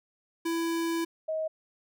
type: tone pair in turn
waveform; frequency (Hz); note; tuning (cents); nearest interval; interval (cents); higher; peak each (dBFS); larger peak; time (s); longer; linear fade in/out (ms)
square / sine; 332.5 / 632.4; E4 / D#5; +15 / +28; major seventh; 1113; second; -28; neither; 0.45-1.05 / 1.28-1.48; first; 10
effects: none